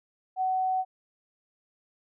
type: tone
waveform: sine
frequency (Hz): 750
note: F#5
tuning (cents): +23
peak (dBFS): -24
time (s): 0.36-0.85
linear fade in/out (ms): 50
effects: none